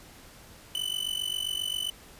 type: tone with amplitude modulation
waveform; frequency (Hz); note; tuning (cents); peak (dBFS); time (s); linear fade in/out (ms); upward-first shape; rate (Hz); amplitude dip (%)
45% pulse; 3000; F#7; +23; -25; 0.75-1.9; 0; sine; 47.5; 90
effects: pink hiss -51 dBFS RMS until 2.19 s + resampled to 32000 Hz